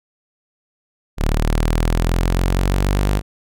sawtooth exponential sweep, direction up, 36.71 to 50.8 Hz, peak -11 dBFS, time 1.17-3.22 s, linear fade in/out 50 ms, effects none

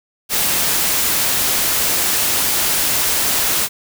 white noise, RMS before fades -17 dBFS, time 0.29-3.69 s, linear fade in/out 50 ms, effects none

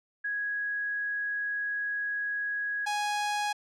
sine / sawtooth tone pair in turn, 1661.2 / 830.6 Hz, G#6 / G#5, 0 / 0 cents, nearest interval octave, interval 1200 cents, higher first, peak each -29 / -24 dBFS, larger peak second, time 0.24-2.86 / 2.86-3.53 s, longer first, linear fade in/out 10 ms, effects low-pass 8000 Hz 12 dB/octave

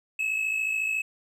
triangle tone pair together, 2583 / 2637 Hz, E7 / E7, -36 / 0 cents, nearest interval unison, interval 36 cents, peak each -24 / -32 dBFS, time 0.19-1.02 s, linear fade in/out 5 ms, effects none

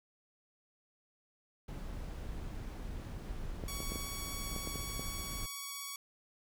brown noise, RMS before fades -42 dBFS, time 1.68-5.46 s, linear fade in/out 5 ms
clicks, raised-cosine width 2 ms, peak -27 dBFS, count 8, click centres 3.638 / 3.804 / 3.92 / 3.958 / 4.563 / 4.674 / 4.757 / 4.995 s
5% pulse tone with vibrato, 1123 Hz, C#6, 22 cents sharp, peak -29 dBFS, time 3.68-5.96 s, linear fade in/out 2 ms, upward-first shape sine, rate 16 Hz, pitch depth 11 cents each way
effects none

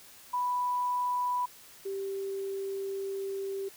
sine tone pair in turn, 987.8 / 390.7 Hz, B5 / G4, 0 / -6 cents, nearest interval octave + major third, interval 1606 cents, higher first, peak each -27 / -32 dBFS, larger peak first, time 0.33-1.46 / 1.85-3.69 s, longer second, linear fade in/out 10 ms, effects white hiss -53 dBFS RMS until 3.76 s

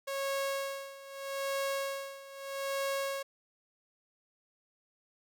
sawtooth tone with tremolo, 549 Hz, C#5, 17 cents flat, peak -27 dBFS, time 0.07-3.23 s, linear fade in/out 10 ms, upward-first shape sine, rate 0.8 Hz, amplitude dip 85%, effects none

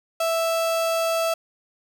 35% pulse tone, 659.3 Hz, E5, in tune, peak -19 dBFS, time 0.2-1.34 s, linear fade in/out 5 ms, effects none

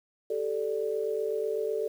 sine chord, G suspended second, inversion none, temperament equal, 392 / 440 / 587.3 Hz, G4 / A4 / D5, 0 / 0 / 0 cents, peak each -34 / -29 / -35 dBFS, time 0.3-1.88 s, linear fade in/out 5 ms, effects 9-bit

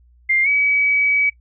sine tone with pitch glide, 2100 to 2277 Hz, C7 to C#7, +6 to +46 cents, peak -14 dBFS, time 0.29-1.3 s, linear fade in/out 10 ms, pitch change +140 cents, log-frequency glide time 0.43-0.48 s, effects noise-tail reverb RT60 0.1 s tail -18 dB re dry + added 60 Hz sine -49 dBFS peak until 1.4 s

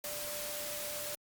sine tone in noise, 590 Hz, D5, 8 cents sharp, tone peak -44 dBFS, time 0.04-1.15 s, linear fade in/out 2 ms, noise white, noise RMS -40 dBFS, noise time 0.04-1.15 s, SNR -7 dB, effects Opus 48 kbps

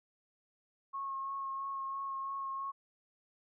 sine tone with vibrato, 1088 Hz, C#6, 33 cents flat, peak -36 dBFS, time 0.93-2.72 s, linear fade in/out 20 ms, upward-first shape sine, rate 3 Hz, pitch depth 15 cents each way, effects none

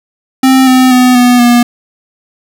square tone with pitch steps, 262.7 / 257 / 251.4 / 246 / 240.6 Hz, C4 / C4 / B3 / B3 / B3, +7 / -31 / +31 / -7 / -45 cents, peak -4 dBFS, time 0.43-1.63 s, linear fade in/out 5 ms, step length 240 ms, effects none

